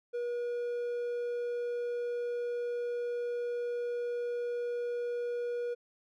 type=tone; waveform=triangle; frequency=481 Hz; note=B4; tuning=46 cents flat; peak=-30 dBFS; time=0.13-5.75 s; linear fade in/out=20 ms; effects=none